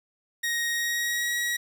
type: tone with pitch glide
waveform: sawtooth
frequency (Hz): 1875 to 1911.1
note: A#6 to A#6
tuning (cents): +10 to +43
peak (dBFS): -22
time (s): 0.43-1.57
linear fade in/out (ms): 10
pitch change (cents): +33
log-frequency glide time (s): 0.71-1.34
effects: 9-bit